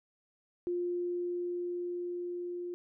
sine tone with level ramp, 352.3 Hz, F4, 15 cents sharp, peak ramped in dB -30 to -36 dBFS, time 0.67-2.74 s, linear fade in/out 0 ms, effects none

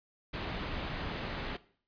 pink low-pass noise, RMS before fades -38 dBFS, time 0.33-1.57 s, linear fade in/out 10 ms, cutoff 4000 Hz, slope 24 dB/octave, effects noise-tail reverb RT60 0.5 s tail -18 dB re dry + resampled to 11025 Hz

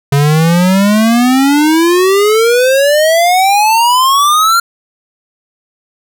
square exponential sweep, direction up, 138.59 to 1396.9 Hz, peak -7 dBFS, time 0.12-4.6 s, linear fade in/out 5 ms, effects none

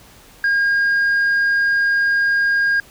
sine tone, 1620 Hz, G#6, 43 cents flat, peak -11 dBFS, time 0.44-2.8 s, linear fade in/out 2 ms, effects tanh soft clip ceiling -13 dBFS + pink hiss -46 dBFS RMS until 2.9 s

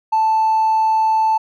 sine tone with hard clipping, 880 Hz, A5, in tune, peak -13 dBFS, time 0.12-1.38 s, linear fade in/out 10 ms, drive 1 dB, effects none

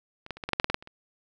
clicks, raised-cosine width 0.3 ms, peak -27 / -17 / -28 / -19 / -15 / -7 / -6 / -7 / -11 / -7 / -29 / -29 dBFS, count 12, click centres 0.264 / 0.307 / 0.37 / 0.438 / 0.49 / 0.533 / 0.599 / 0.644 / 0.7 / 0.744 / 0.825 / 0.874 s, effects none

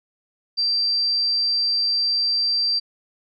sine tone, 4699 Hz, D8, in tune, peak -18 dBFS, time 0.57-2.8 s, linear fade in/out 20 ms, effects none

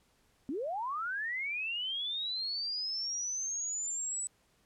sine linear sweep, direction up, 242.5 to 7990 Hz, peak -33 dBFS, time 0.49-4.27 s, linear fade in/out 0 ms, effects pink hiss -70 dBFS RMS until 4.65 s + low-pass 12000 Hz 12 dB/octave

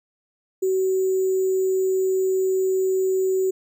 sine tone with sample-and-hold, 377.5 Hz, F#4, 35 cents sharp, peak -18 dBFS, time 0.62-3.51 s, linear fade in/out 10 ms, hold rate 7350 Hz, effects none

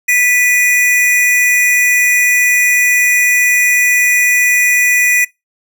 square tone pair together, 1973 / 2463 Hz, B6 / D#7, -2 / -18 cents, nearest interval major third, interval 384 cents, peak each -12 dBFS, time 0.08-5.25 s, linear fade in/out 10 ms, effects noise-tail reverb RT60 0.2 s tail -22 dB re dry

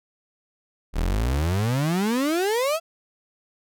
35% pulse exponential sweep, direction up, 36.07 to 679 Hz, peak -19 dBFS, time 0.93-2.8 s, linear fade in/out 50 ms, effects none

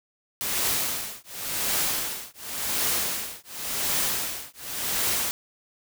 white noise with tremolo, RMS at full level -24 dBFS, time 0.41-5.31 s, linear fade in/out 0 ms, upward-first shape triangle, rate 0.91 Hz, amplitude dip 100%, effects none

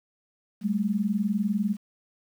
sine tone pair together, 196 / 216 Hz, G3 / A3, 0 / -32 cents, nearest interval major second, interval 168 cents, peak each -26 dBFS, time 0.61-1.77 s, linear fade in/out 50 ms, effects 9-bit

